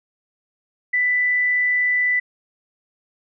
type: tone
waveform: sine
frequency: 1986 Hz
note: B6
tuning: 9 cents sharp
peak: -16 dBFS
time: 0.93-2.2 s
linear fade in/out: 10 ms
effects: none